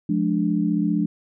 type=chord; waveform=sine; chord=D diminished; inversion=first; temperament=just; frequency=176.2 / 211.4 / 293.7 Hz; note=F3 / Ab3 / D4; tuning=+16 / +31 / 0 cents; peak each=-23 dBFS; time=0.09-1.06 s; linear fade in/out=5 ms; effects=none